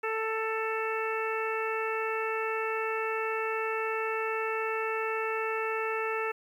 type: harmonic tone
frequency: 442.7 Hz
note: A4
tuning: 11 cents sharp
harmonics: 1 / 2 / 3 / 4 / 5 / 6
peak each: -32 / -37 / -35 / -38 / -40 / -38 dBFS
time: 0.03-6.32 s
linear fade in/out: 10 ms
effects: 10-bit